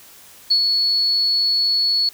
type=tone with ADSR envelope; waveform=sine; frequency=4396 Hz; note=C#8; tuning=15 cents flat; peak=-11 dBFS; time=0.5-2.09 s; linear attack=14 ms; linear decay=80 ms; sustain=-4 dB; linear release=3 ms; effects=white hiss -45 dBFS RMS until 2.13 s